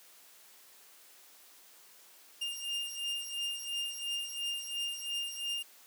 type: beating tone pair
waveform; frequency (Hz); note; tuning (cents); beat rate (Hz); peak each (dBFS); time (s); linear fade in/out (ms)
40% pulse; 2808 / 2810.9; F7 / F7; +9 / +11; 2.9; -36 / -38; 2.41-5.63; 10
effects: white hiss -58 dBFS RMS until 5.86 s + high-pass 300 Hz 12 dB/octave